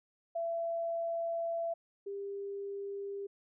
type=tone pair in turn; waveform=sine; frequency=671 / 399 Hz; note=E5 / G4; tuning=+31 / +31 cents; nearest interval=major sixth; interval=900 cents; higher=first; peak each=-32 / -37 dBFS; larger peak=first; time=0.35-1.74 / 2.06-3.27 s; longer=first; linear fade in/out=10 ms; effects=none